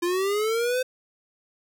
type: linear sweep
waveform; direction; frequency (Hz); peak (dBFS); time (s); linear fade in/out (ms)
square; up; 341.5 to 517; -23; 0.02-0.83; 10
effects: none